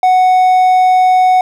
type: tone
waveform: triangle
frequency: 740 Hz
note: F#5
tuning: in tune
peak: -4 dBFS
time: 0.03-1.41 s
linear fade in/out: 2 ms
effects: none